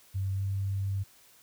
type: tone with pitch glide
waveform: sine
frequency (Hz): 96.5 to 97.9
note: G2 to G2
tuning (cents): -27 to -2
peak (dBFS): -28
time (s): 0.14-1.04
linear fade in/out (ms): 20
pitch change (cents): +25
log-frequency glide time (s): 0.32-0.43
effects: white hiss -59 dBFS RMS until 1.42 s